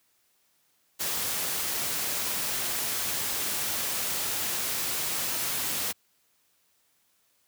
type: noise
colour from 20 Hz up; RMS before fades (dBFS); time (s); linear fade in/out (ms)
white; -30; 0.99-5.93; 20
effects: white hiss -69 dBFS RMS until 7.47 s + high-pass 60 Hz 12 dB/octave